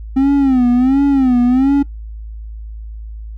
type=tone with vibrato; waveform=triangle; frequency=261.6 Hz; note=C4; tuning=in tune; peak=-7 dBFS; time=0.16-1.83 s; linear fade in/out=10 ms; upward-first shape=sine; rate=1.4 Hz; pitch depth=130 cents each way; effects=noise-tail reverb RT60 0.2 s tail -26 dB re dry + added 54 Hz sine -26 dBFS peak until 3.37 s